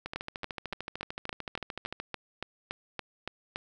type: two click trains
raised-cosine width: 0.3 ms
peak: -18 / -20 dBFS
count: 13 / 27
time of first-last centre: 0.16-3.559 / 0.06-2 s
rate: 3.53 / 13.4 Hz
effects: none